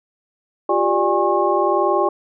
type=tone cluster; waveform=sine; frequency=352.2 / 392.9 / 592 / 815 / 1085 Hz; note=F4 / G4 / D5 / G#5 / C#6; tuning=+15 / +4 / +14 / -33 / -37 cents; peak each=-21 dBFS; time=0.69-2.09 s; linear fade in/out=5 ms; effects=none